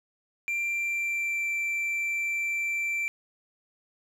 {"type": "tone with pitch glide", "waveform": "triangle", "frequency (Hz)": [2367, 2344], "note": ["D7", "D7"], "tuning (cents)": [13, -4], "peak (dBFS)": -25, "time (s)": [0.48, 3.08], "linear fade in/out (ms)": 0, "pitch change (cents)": -17, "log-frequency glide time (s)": [0.61, 1.5], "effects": []}